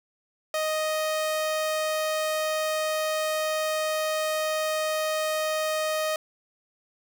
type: tone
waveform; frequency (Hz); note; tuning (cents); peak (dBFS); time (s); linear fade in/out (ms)
sawtooth; 623; D#5; +2; -21; 0.54-6.16; 2
effects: none